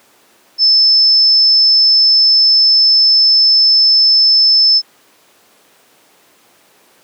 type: tone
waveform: sine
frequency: 5260 Hz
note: E8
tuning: 5 cents flat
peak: -6 dBFS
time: 0.58-4.82 s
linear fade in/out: 50 ms
effects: pink hiss -49 dBFS RMS until 7.03 s + high-pass 300 Hz 12 dB/octave